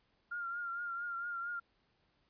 sine tone with vibrato, 1396.9 Hz, F6, in tune, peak -37 dBFS, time 0.31-1.6 s, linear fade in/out 10 ms, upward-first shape triangle, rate 4.4 Hz, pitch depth 47 cents each way, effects pink hiss -75 dBFS RMS until 2.29 s + resampled to 11025 Hz

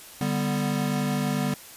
square chord, G major, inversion second, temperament equal, 146.83 / 196 / 246.9 Hz, D3 / G3 / B3, 0 / 0 / 0 cents, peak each -29 dBFS, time 0.21-1.54 s, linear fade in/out 2 ms, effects white hiss -45 dBFS RMS until 1.76 s + resampled to 32000 Hz

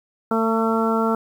harmonic tone, 224.7 Hz, A3, 37 cents sharp, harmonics 1 / 2 / 3 / 4 / 5 / 6, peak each -21 / -23 / -27 / -27 / -30 / -25 dBFS, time 0.31-1.15 s, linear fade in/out 2 ms, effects 8-bit

